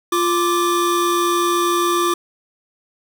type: tone pair together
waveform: square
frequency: 348.3 / 1174.7 Hz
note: F4 / D6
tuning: -5 / 0 cents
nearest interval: octave + major sixth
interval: 2105 cents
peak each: -19 dBFS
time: 0.12-2.14 s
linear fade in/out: 5 ms
effects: none